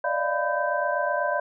sine tone cluster, 579 / 607 / 692 / 999 / 1555 Hz, D5 / D#5 / F5 / B5 / G6, -25 / -43 / -16 / +20 / -14 cents, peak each -29 dBFS, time 0.04-1.4 s, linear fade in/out 5 ms, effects none

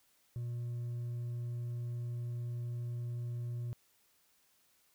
sine tone with hard clipping, 120 Hz, B2, 49 cents flat, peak -37 dBFS, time 0.36-3.73 s, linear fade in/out 0 ms, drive 2 dB, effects white hiss -71 dBFS RMS until 4.94 s

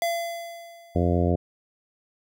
square tone with exponential decay, 680 Hz, F5, 46 cents flat, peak -22 dBFS, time 0.02-1.31 s, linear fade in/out 1 ms, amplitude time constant 280 ms
harmonic tone, 87.31 Hz, F2, in tune, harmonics 1 / 2 / 3 / 4 / 5 / 6 / 7 / 8, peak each -23 / -26 / -28 / -29 / -30 / -31 / -31 / -32 dBFS, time 0.95-1.36 s, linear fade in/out 10 ms
effects none

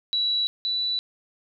sine tone pair in turn, 3923 / 3959 Hz, B7 / B7, -12 / +3 cents, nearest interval unison, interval 15 cents, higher second, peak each -21 / -23 dBFS, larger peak first, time 0.13-0.47 / 0.65-0.99 s, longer neither, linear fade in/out 0 ms, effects none

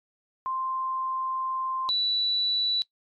sine tone pair in turn, 1046.5 / 3951 Hz, C6 / B7, 0 / 0 cents, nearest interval octave + major seventh, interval 2300 cents, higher second, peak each -27 / -22 dBFS, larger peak second, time 0.46-1.89 / 1.89-2.82 s, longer first, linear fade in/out 0 ms, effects noise-tail reverb RT60 0.1 s tail -20 dB re dry + MP3 64 kbps

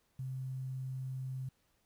sine tone with quantisation, 130.81 Hz, C3, in tune, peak -37 dBFS, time 0.19-1.49 s, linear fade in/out 5 ms, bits 11, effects pink hiss -75 dBFS RMS until 1.85 s

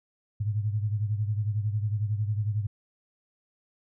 sine beating tone pair, 103.83 / 114.83 Hz, G#2 / A#2, 0 / -26 cents, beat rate 11 Hz, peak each -26 / -32 dBFS, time 0.4-2.67 s, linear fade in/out 10 ms, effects none

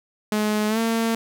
sawtooth tone with pitch glide, 212.1 to 227.3 Hz, G#3 to A#3, +37 to -43 cents, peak -16 dBFS, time 0.32-1.15 s, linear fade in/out 2 ms, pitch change +120 cents, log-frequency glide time 0.68-0.79 s, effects 9-bit

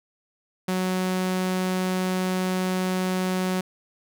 sawtooth tone, 185 Hz, F#3, in tune, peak -19 dBFS, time 0.68-3.61 s, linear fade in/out 5 ms, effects none

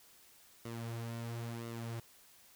sawtooth tone with flanger, 116.2 Hz, A#2, 5 cents flat, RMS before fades -42 dBFS, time 0.65-2 s, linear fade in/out 5 ms, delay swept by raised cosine 1.2 to 6.2 ms, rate 0.98 Hz, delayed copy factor -0.6, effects white hiss -62 dBFS RMS until 2.55 s

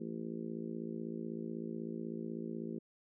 harmonic tone, 56.1 Hz, A1, 34 cents sharp, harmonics 3 / 4 / 5 / 6 / 7 / 8 / 9, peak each -46 / -42 / -54 / -45 / -46 / -55 / -55 dBFS, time 0-2.79 s, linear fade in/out 10 ms, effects none

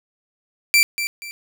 sawtooth tone with echo, 2344 Hz, D7, 4 cents flat, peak -8 dBFS, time 0.74-0.83 s, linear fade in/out 0 ms, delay 240 ms, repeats 2, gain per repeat -10 dB, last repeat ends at 1.31 s, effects none

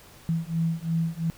sine beating tone pair, 163.3 / 166.2 Hz, E3 / E3, -16 / +15 cents, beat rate 2.9 Hz, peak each -27 / -27 dBFS, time 0.29-1.3 s, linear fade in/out 0 ms, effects pink hiss -51 dBFS RMS until 1.37 s

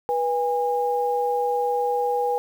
sine tone pair together, 487.7 / 815.5 Hz, B4 / G#5, -22 / -32 cents, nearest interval major sixth, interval 890 cents, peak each -23 dBFS, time 0.09-2.38 s, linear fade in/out 0 ms, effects 8-bit

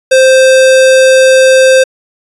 square tone, 523.3 Hz, C5, in tune, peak -3 dBFS, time 0.11-1.84 s, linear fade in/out 10 ms, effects resampled to 24000 Hz

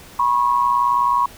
sine tone pair together, 973 / 1092.2 Hz, B5 / C#6, -26 / -26 cents, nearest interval major second, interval 200 cents, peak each -17 / -17 dBFS, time 0.19-1.26 s, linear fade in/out 5 ms, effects pink hiss -42 dBFS RMS until 1.37 s

